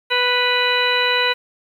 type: harmonic tone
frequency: 493.9 Hz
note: B4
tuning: in tune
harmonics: 1 / 2 / 3 / 4 / 5 / 6 / 8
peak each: -23 / -23 / -23 / -23 / -23 / -23 / -23 dBFS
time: 0.1-1.34 s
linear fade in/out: 20 ms
effects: 8-bit